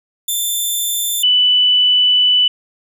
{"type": "tone pair in turn", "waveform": ["10% pulse", "sine"], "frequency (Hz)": [3547, 2983], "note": ["A7", "F#7"], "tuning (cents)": [13, 13], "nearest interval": "minor third", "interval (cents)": 300, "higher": "first", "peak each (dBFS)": -9, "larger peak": "neither", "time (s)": [[0.28, 1.23], [1.23, 2.48]], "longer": "second", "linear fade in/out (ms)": 5, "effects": []}